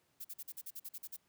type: noise bursts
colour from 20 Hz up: violet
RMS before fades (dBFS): -45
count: 11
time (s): 0.2-1.167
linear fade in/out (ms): 10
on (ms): 47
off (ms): 45
effects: pink hiss -75 dBFS RMS until 1.28 s + high-pass 100 Hz 12 dB/octave